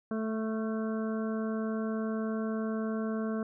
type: harmonic tone with a mistuned harmonic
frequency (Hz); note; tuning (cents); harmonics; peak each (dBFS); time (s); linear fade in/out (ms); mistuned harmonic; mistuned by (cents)
220; A3; 0; 1 / 2 / 3 / 5 / 6 / 7; -31 / -37 / -41 / -45 / -47 / -48; 0.11-3.43; 2; 6; +40
effects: none